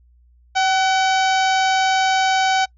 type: harmonic tone with a mistuned harmonic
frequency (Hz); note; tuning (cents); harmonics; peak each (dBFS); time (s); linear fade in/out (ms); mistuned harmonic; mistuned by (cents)
763; G5; -47; 1 / 2 / 3 / 4 / 5 / 6 / 7 / 8 / 9; -16 / -22 / -26 / -28 / -30 / -32 / -33 / -34 / -35; 0.55-2.66; 20; 2; -38
effects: noise-tail reverb RT60 0.1 s tail -25 dB re dry + added 60 Hz sine -50 dBFS peak until 2.77 s